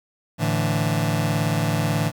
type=chord; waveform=sawtooth; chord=A suspended fourth; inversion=none; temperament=just; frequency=110 / 146.67 / 165 Hz; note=A2 / D3 / E3; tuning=0 / -2 / +2 cents; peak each=-20 dBFS; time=0.38-2.12 s; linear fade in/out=50 ms; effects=9-bit